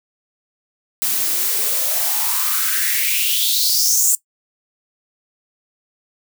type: noise with high-pass filter sweep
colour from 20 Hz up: blue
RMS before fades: -18 dBFS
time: 1.02-4.15 s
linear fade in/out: 0 ms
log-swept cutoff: 220 to 7700 Hz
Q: 5.9
effects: noise-tail reverb RT60 0.1 s tail -19 dB re dry